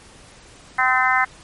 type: harmonic tone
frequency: 257 Hz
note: C4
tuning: 31 cents flat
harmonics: 3 / 4 / 5 / 6 / 7 / 8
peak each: -22 / -22 / -22 / -22 / -22 / -22 dBFS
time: 0.78-1.25 s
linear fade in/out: 10 ms
effects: pink hiss -46 dBFS RMS until 1.43 s + MP3 48 kbps